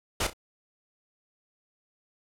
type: noise with echo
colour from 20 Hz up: pink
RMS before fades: -27 dBFS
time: 0.2-0.27 s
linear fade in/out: 5 ms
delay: 32 ms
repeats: 2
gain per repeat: -11 dB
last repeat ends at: 0.334 s
effects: low-pass 11000 Hz 12 dB/octave